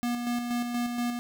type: tone with tremolo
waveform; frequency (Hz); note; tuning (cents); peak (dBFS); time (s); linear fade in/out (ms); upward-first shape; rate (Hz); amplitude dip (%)
square; 240.6; B3; -45; -27; 0.03-1.19; 0; square; 4.2; 40
effects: none